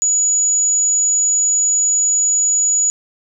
sine tone, 6870 Hz, A8, 42 cents flat, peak -12 dBFS, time 0.02-2.9 s, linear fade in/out 0 ms, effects none

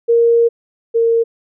sine tone pair in turn, 466.5 / 460.1 Hz, A#4 / A#4, +1 / -23 cents, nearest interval unison, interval 24 cents, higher first, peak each -8 / -10 dBFS, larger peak first, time 0.08-0.49 / 0.94-1.24 s, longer first, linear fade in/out 20 ms, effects none

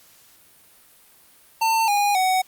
square tone with pitch steps, 898 / 818 / 748 Hz, A5 / G#5 / F#5, +35 / -26 / +19 cents, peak -18 dBFS, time 1.61-2.42 s, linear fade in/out 10 ms, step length 270 ms, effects white hiss -53 dBFS RMS until 2.47 s + Opus 48 kbps

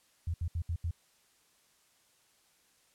sine tone bursts at uneven times, 84.1 Hz, E2, 35 cents sharp, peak -30 dBFS, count 5, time 0.27-0.34 / 0.41-0.48 / 0.55-0.62 / 0.69-0.76 / 0.84-0.91 s, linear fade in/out 5 ms, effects white hiss -68 dBFS RMS until 2.94 s + low-pass 11000 Hz 12 dB/octave

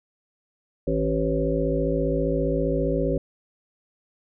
harmonic tone with a mistuned harmonic, 55 Hz, A1, in tune, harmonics 1 / 3 / 5 / 7 / 9 / 10, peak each -28 / -28 / -28 / -28 / -28 / -28 dBFS, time 0.87-3.18 s, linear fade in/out 5 ms, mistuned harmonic 3, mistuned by -30 cents, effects none

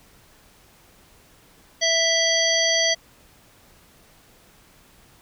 harmonic tone with a mistuned harmonic, 659.3 Hz, E5, in tune, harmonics 1 / 3 / 5 / 7 / 9, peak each -24 / -24 / -24 / -24 / -24 dBFS, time 1.81-2.95 s, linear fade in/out 20 ms, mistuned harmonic 5, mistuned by -23 cents, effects pink hiss -54 dBFS RMS until 5.21 s

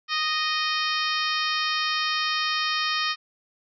harmonic tone with a mistuned harmonic, 620 Hz, D#5, 6 cents flat, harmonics 2 / 3 / 4 / 5 / 6 / 7 / 8 / 9, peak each -28 / -30 / -31 / -32 / -33 / -33 / -34 / -35 dBFS, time 0.08-3.16 s, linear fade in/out 50 ms, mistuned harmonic 9, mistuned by -24 cents, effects none

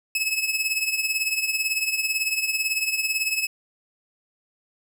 sawtooth tone with tremolo, 2586 Hz, E7, 34 cents flat, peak -16 dBFS, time 0.15-3.47 s, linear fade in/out 2 ms, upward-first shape triangle, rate 18 Hz, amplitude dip 75%, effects none

